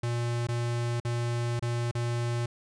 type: tone with dropouts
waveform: square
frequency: 119 Hz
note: A#2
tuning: 36 cents sharp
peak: -28 dBFS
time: 0.03-2.46 s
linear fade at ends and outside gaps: 5 ms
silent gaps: 0.471-0.486 / 1.001-1.049 / 1.595-1.623 / 1.913-1.95 s
effects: resampled to 22050 Hz